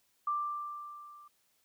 sine tone with level ramp, 1180 Hz, D6, 8 cents sharp, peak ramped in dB -28 to -52 dBFS, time 0.27-1.28 s, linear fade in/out 5 ms, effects white hiss -73 dBFS RMS until 1.64 s

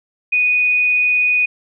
sine tone, 2479 Hz, D#7, 7 cents flat, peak -12 dBFS, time 0.32-1.46 s, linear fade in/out 10 ms, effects none

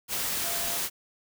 sine tone in noise, 684 Hz, F5, 36 cents flat, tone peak -39 dBFS, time 0.42-0.79 s, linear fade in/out 50 ms, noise white, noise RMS -30 dBFS, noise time 0.08-0.9 s, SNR -12 dB, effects none

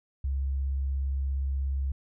sine tone with vibrato, 67.9 Hz, C#2, 35 cents flat, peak -26 dBFS, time 0.24-1.92 s, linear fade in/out 5 ms, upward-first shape sine, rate 17 Hz, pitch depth 13 cents each way, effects none

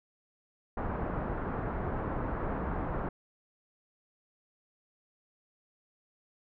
pink low-pass noise, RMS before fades -34 dBFS, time 0.77-3.09 s, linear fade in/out 5 ms, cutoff 1400 Hz, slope 24 dB/octave, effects none

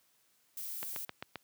violet noise, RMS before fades -41 dBFS, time 0.57-1.05 s, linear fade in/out 2 ms
click train, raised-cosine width 0.3 ms, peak -23 dBFS, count 5, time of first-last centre 0.83-1.357 s, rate 7.59 Hz
effects white hiss -71 dBFS RMS until 1.43 s + high-pass 80 Hz 12 dB/octave

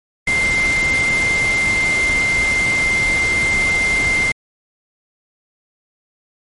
sine tone in noise, 2093 Hz, C7, in tune, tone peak -14 dBFS, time 0.27-4.32 s, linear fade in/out 5 ms, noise pink, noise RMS -24 dBFS, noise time 0.27-4.32 s, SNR +7 dB, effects low-pass 12000 Hz 12 dB/octave + MP3 48 kbps

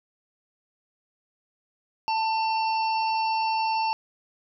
harmonic tone with a mistuned harmonic, 901 Hz, A5, 41 cents sharp, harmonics 1 / 3 / 5 / 6, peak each -23 / -33 / -37 / -39 dBFS, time 2.08-3.93 s, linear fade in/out 0 ms, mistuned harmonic 1, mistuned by -26 cents, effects none

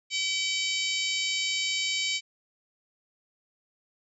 harmonic tone with a mistuned harmonic, 765 Hz, G5, 42 cents flat, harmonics 3 / 4 / 5 / 6 / 7 / 8 / 9 / 10, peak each -31 / -32 / -35 / -34 / -38 / -42 / -38 / -39 dBFS, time 0.1-2.21 s, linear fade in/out 50 ms, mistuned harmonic 10, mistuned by -40 cents, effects none

